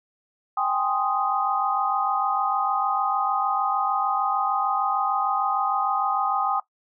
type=chord; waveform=sine; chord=Ab major seventh; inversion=third; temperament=equal; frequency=784 / 830.6 / 1046.5 / 1244.5 Hz; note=G5 / Ab5 / C6 / Eb6; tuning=0 / 0 / 0 / 0 cents; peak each=-25 / -29 / -30 / -25 dBFS; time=0.57-6.6 s; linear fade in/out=5 ms; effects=noise-tail reverb RT60 0.1 s tail -17 dB re dry